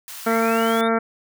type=high-pass noise; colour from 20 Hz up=white; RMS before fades=-36 dBFS; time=0.08-0.81 s; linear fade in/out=0 ms; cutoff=780 Hz; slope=24 dB/octave
type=harmonic tone; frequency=227 Hz; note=A#3; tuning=46 cents flat; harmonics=1 / 2 / 3 / 4 / 5 / 6 / 7 / 8 / 9 / 10; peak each=-22 / -22 / -24 / -30 / -33 / -24 / -32 / -35 / -37 / -36 dBFS; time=0.26-0.99 s; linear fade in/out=10 ms
type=linear sweep; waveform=triangle; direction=up; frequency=1909 to 3729 Hz; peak=-31 dBFS; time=0.29-0.89 s; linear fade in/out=20 ms
effects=none

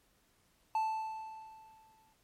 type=tone with exponential decay; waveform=triangle; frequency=879 Hz; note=A5; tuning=2 cents flat; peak=-26 dBFS; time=0.75-2.13 s; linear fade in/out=2 ms; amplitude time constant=300 ms; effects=pink hiss -71 dBFS RMS until 2.23 s + MP3 64 kbps

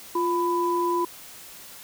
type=tone pair together; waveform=sine; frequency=349.2 / 996.3 Hz; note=F4 / B5; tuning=0 / +15 cents; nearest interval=octave + tritone; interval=1815 cents; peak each=-24 / -24 dBFS; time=0.15-1.05 s; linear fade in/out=5 ms; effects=white hiss -44 dBFS RMS until 1.83 s

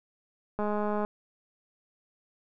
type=click train; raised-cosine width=1 ms; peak=-18 dBFS; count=97; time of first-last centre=0.59-1.049 s; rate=209 Hz; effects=none

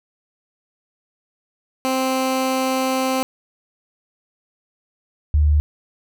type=tone pair in turn; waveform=15% pulse / sine; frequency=261.6 / 74.58 Hz; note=C4 / D2; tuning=0 / +27 cents; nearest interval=octave + minor seventh; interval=2173 cents; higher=first; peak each=-12 dBFS; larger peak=neither; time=1.85-3.23 / 5.34-5.6 s; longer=first; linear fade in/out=0 ms; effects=none

